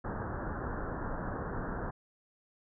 pink low-pass noise, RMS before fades -37 dBFS, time 0.04-1.91 s, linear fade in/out 10 ms, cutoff 1700 Hz, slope 96 dB/octave, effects none

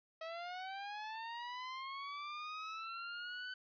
sawtooth linear sweep, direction up, 640 to 1514 Hz, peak -39 dBFS, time 0.21-3.54 s, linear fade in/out 5 ms, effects resampled to 11025 Hz

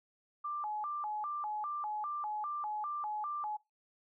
sine tone with vibrato, 1001 Hz, B5, 23 cents sharp, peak -35 dBFS, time 0.44-3.57 s, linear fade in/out 10 ms, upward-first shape square, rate 2.5 Hz, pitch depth 290 cents each way, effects noise-tail reverb RT60 0.2 s tail -20 dB re dry

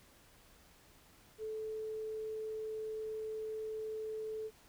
sine tone, 435.9 Hz, A4, 16 cents flat, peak -38 dBFS, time 1.38-4.51 s, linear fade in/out 50 ms, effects pink hiss -63 dBFS RMS until 4.68 s

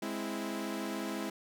sawtooth chord, Ab augmented, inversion none, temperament equal, 207.7 / 261.6 / 329.6 Hz, Ab3 / C4 / E4, 0 / 0 / 0 cents, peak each -35 / -37 / -35 dBFS, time 0.02-1.3 s, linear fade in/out 5 ms, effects none

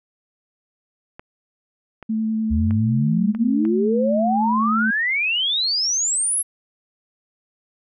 clicks, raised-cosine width 0.5 ms, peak -22 dBFS, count 5, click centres 1.195 / 2.027 / 2.709 / 3.349 / 3.652 s
sine tone with vibrato, 220 Hz, A3, in tune, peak -19 dBFS, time 2.09-4.91 s, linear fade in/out 10 ms, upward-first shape triangle, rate 9.9 Hz, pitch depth 14 cents each way
sine exponential sweep, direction up, 73.1 to 11360 Hz, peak -18 dBFS, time 2.5-6.43 s, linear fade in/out 20 ms
effects none

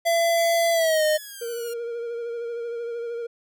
square tone with pitch glide, 674 to 614.5 Hz, E5 to D#5, +38 to -22 cents, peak -19 dBFS, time 0.05-1.18 s, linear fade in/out 20 ms, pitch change -160 cents, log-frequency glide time 0.72-1.04 s
5% pulse exponential sweep, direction down, 2304 to 1396 Hz, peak -27 dBFS, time 0.37-1.74 s, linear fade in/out 10 ms
triangle tone with vibrato, 469.2 Hz, A#4, 11 cents sharp, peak -26 dBFS, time 1.41-3.27 s, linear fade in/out 10 ms, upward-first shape sine, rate 13 Hz, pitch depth 28 cents each way
effects none

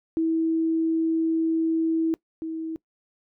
sine tone pair in turn, 324.8 / 322.2 Hz, E4 / E4, -26 / -39 cents, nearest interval unison, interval 13 cents, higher first, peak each -20 / -28 dBFS, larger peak first, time 0.17-2.14 / 2.42-2.76 s, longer first, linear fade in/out 0 ms, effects noise-tail reverb RT60 0.1 s tail -22 dB re dry

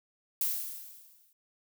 violet noise with exponential decay, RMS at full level -28 dBFS, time 0.41-1.33 s, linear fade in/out 2 ms, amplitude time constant 200 ms, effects none

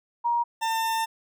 sine / 40% pulse tone pair in turn, 946 / 899.1 Hz, A#5 / A5, +25 / +37 cents, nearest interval minor second, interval 88 cents, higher first, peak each -21 / -23 dBFS, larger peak first, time 0.24-0.44 / 0.61-1.06 s, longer second, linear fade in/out 20 ms, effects none

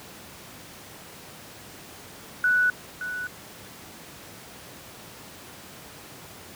sine tone with echo, 1480 Hz, F#6, in tune, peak -18 dBFS, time 2.44-2.7 s, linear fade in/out 2 ms, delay 570 ms, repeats 1, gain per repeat -11 dB, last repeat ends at 3.27 s, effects pink hiss -44 dBFS RMS until 6.55 s + high-pass 100 Hz 12 dB/octave

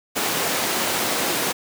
pink high-pass noise, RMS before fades -23 dBFS, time 0.15-1.53 s, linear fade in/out 20 ms, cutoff 280 Hz, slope 12 dB/octave, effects none

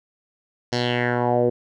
10% pulse tone with low-pass filter sweep, 121.9 Hz, B2, 22 cents flat, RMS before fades -21 dBFS, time 0.72-1.5 s, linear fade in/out 10 ms, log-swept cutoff 5400 to 430 Hz, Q 3.5, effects none

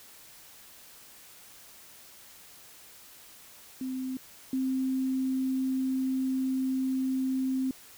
sine tone pair in turn, 259.6 / 262 Hz, C4 / C4, -13 / +2 cents, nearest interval unison, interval 15 cents, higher second, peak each -31 / -26 dBFS, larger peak second, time 3.81-4.17 / 4.53-7.71 s, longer second, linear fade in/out 2 ms, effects white hiss -52 dBFS RMS until 7.97 s

